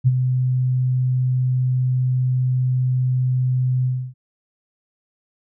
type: tone with ADSR envelope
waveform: sine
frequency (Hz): 127.5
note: C3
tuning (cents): -44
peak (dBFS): -9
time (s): 0.04-4.14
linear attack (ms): 32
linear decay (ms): 34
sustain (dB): -7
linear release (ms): 290
effects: none